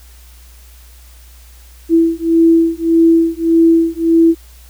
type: beating tone pair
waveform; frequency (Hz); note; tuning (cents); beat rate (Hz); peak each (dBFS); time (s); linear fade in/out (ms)
sine; 329.6 / 331.3; E4 / E4; 0 / +9; 1.7; -11 / -11; 1.89-4.35; 50
effects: added 60 Hz sine -38 dBFS peak until 4.69 s + white hiss -46 dBFS RMS until 4.69 s